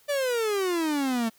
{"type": "exponential sweep", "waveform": "45% pulse", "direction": "down", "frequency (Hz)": [591, 220.3], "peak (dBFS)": -24, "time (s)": [0.08, 1.3], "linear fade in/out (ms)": 20, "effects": ["white hiss -60 dBFS RMS until 1.38 s"]}